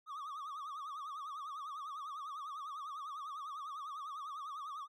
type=tone with vibrato; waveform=triangle; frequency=1184 Hz; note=D6; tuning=14 cents sharp; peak=-40 dBFS; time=0.06-4.88 s; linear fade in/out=50 ms; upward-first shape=triangle; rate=10 Hz; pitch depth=160 cents each way; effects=none